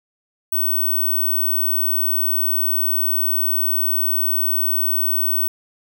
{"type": "tone", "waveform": "sine", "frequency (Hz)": 15800, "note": "B9", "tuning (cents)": 0, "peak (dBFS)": -16, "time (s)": [0.52, 5.48], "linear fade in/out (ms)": 5, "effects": []}